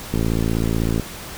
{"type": "click train", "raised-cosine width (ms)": 3, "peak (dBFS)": -8, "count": 49, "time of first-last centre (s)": [0.14, 0.997], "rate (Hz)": 56, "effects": ["pink hiss -34 dBFS RMS until 1.37 s"]}